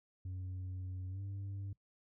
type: tone with pitch glide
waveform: sine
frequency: 92.5 to 98.57 Hz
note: F#2 to G2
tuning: 0 to +10 cents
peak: -37 dBFS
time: 0.25-1.73 s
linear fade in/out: 5 ms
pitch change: +110 cents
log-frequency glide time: 1.09-1.21 s
effects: noise-tail reverb RT60 0.1 s tail -22 dB re dry + tanh soft clip ceiling -39 dBFS